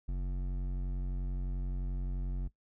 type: tone with hard clipping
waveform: sine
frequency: 45.76 Hz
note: F#1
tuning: 18 cents flat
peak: -34 dBFS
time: 0.08-2.48 s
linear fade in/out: 10 ms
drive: 11 dB
effects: noise-tail reverb RT60 0.1 s tail -17 dB re dry